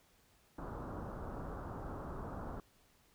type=low-pass noise; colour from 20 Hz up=pink; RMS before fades=-44 dBFS; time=0.58-2.6 s; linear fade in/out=2 ms; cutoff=1400 Hz; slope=48 dB/octave; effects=pink hiss -69 dBFS RMS until 3.14 s